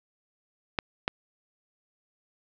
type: clicks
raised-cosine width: 0.3 ms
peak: -9 dBFS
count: 2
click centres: 0.788 / 1.079 s
effects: low-pass 5000 Hz 12 dB/octave